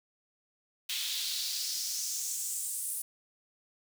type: noise with high-pass filter sweep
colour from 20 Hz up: pink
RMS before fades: -35 dBFS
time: 0.89-3.02 s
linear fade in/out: 5 ms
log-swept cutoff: 3200 to 10000 Hz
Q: 2.9
effects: none